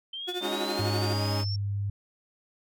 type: linear sweep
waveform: sine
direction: up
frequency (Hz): 3100 to 5490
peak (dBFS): -34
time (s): 0.13-1.56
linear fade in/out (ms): 5
type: tone with tremolo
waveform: 35% pulse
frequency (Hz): 359.6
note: F#4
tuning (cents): -49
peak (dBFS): -27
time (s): 0.27-1.14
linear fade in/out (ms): 20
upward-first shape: triangle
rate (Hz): 12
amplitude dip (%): 95
type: chord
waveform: 15% pulse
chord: Ab suspended fourth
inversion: none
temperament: equal with one note detuned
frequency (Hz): 204.6 / 277.2 / 311.1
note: Ab3 / Db4 / Eb4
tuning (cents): -26 / 0 / 0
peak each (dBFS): -29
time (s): 0.4-1.45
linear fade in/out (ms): 50
type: tone with pitch glide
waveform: sine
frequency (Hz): 102.7 to 100.64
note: G#2 to G2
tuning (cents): -19 to +46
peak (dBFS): -27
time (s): 0.79-1.9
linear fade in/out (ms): 5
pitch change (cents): -35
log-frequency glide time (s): 0.91-1.63
effects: none